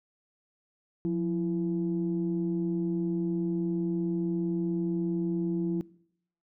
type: tone pair together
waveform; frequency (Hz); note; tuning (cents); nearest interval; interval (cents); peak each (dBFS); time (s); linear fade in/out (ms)
sine; 176.88 / 333.9; F3 / E4; +22 / +22; major seventh; 1100; -28; 1.05-5.81; 0
effects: noise-tail reverb RT60 0.7 s tail -22 dB re dry + tanh soft clip ceiling -20 dBFS